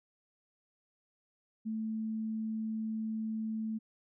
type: tone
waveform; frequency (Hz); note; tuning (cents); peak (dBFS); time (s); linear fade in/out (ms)
sine; 220; A3; 0; -33; 1.65-3.79; 20
effects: none